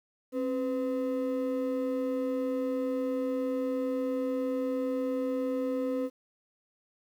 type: ring-modulated tone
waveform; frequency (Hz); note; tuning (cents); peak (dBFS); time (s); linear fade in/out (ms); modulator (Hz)
triangle; 385.5; G4; -29; -23; 0.32-6.1; 50; 119
effects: 10-bit

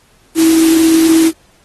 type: tone in noise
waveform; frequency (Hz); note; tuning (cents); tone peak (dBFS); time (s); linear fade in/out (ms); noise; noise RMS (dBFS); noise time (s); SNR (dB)
sine; 324.6; E4; -27; -6; 0.35-1.32; 50; white; -19; 0.35-1.32; +10
effects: pink hiss -51 dBFS RMS until 1.64 s + AAC 32 kbps

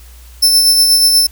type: tone with tremolo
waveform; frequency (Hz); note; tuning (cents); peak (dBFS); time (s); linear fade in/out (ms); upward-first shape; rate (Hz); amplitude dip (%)
sawtooth; 5300; E8; +9; -3; 0.42-1.27; 10; sine; 8.3; 35
effects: added 60 Hz sine -35 dBFS peak until 1.31 s + white hiss -44 dBFS RMS until 1.31 s

